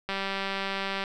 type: click train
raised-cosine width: 0.3 ms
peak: -15 dBFS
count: 186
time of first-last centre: 0.09-1.039 s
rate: 195 Hz
effects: none